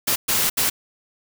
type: noise bursts at uneven times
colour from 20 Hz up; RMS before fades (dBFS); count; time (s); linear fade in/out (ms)
white; -20; 3; 0.07-0.16 / 0.28-0.5 / 0.57-0.7; 10
effects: none